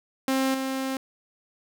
sawtooth tone with level steps, 265.5 Hz, C4, 25 cents sharp, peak -18 / -23 dBFS, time 0.28-0.97 s, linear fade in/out 2 ms, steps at 0.54 s, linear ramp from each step 5 ms, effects none

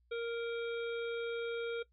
harmonic tone, 466.2 Hz, A#4, in tune, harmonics 1 / 3 / 5 / 7 / 8, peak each -35 / -45 / -49 / -52 / -53 dBFS, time 0.11-1.83 s, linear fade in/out 10 ms, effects noise-tail reverb RT60 0.1 s tail -19 dB re dry + added 60 Hz sine -68 dBFS peak until 1.92 s

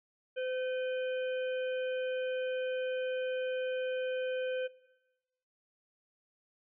harmonic tone with a mistuned harmonic, 512 Hz, C5, 38 cents flat, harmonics 1 / 3 / 5 / 6, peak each -33 / -43 / -47 / -49 dBFS, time 0.36-4.68 s, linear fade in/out 20 ms, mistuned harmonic 5, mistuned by -68 cents, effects noise-tail reverb RT60 1.0 s tail -18 dB re dry

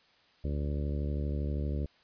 harmonic tone, 72.6 Hz, D2, 19 cents flat, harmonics 1 / 2 / 3 / 4 / 5 / 6 / 7 / 8, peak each -31 / -37 / -41 / -43 / -45 / -47 / -48 / -49 dBFS, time 0.44-1.86 s, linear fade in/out 5 ms, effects white hiss -64 dBFS RMS until 2.03 s + resampled to 11025 Hz

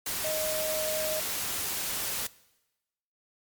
sine tone in noise, 622.3 Hz, D#5, in tune, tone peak -30 dBFS, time 0.24-1.2 s, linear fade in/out 5 ms, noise white, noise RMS -32 dBFS, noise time 0.06-2.27 s, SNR -1 dB, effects noise-tail reverb RT60 1.0 s tail -21 dB re dry + MP3 96 kbps

